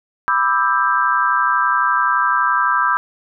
sine chord, E minor seventh, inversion second, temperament just, 988.9 / 1186.7 / 1318.5 / 1582.2 Hz, B5 / D6 / E6 / G6, +2 / +18 / 0 / +16 cents, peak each -19 dBFS, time 0.28-2.97 s, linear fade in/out 0 ms, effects none

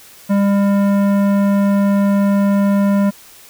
sine tone with tanh clipping, 200 Hz, G3, 35 cents sharp, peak -13 dBFS, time 0.29-3.11 s, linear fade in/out 20 ms, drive 15 dB, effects white hiss -42 dBFS RMS until 3.49 s

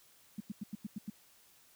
sine tone bursts, 207.7 Hz, G#3, in tune, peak -36 dBFS, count 7, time 0.38-1.1 s, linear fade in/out 5 ms, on 24 ms, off 92 ms, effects white hiss -64 dBFS RMS until 1.75 s

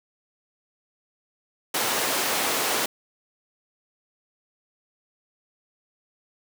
pink high-pass noise, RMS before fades -25 dBFS, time 1.74-2.86 s, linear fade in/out 5 ms, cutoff 400 Hz, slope 12 dB/octave, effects none

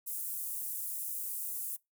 pink high-pass noise, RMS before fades -38 dBFS, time 0.06-1.77 s, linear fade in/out 20 ms, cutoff 9900 Hz, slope 24 dB/octave, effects noise-tail reverb RT60 0.2 s tail -24 dB re dry

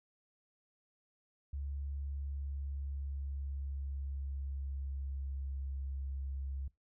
sine tone with pitch glide, 70.1 to 67.91 Hz, C#2 to C#2, +20 to -35 cents, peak -37 dBFS, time 1.53-6.68 s, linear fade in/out 5 ms, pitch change -55 cents, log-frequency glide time 1.94-5.68 s, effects noise-tail reverb RT60 0.2 s tail -22 dB re dry

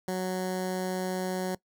15% pulse tone with notch filter, 185 Hz, F#3, in tune, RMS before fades -31 dBFS, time 0.08-1.55 s, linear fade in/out 2 ms, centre 2600 Hz, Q 1.3, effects noise-tail reverb RT60 0.1 s tail -21 dB re dry

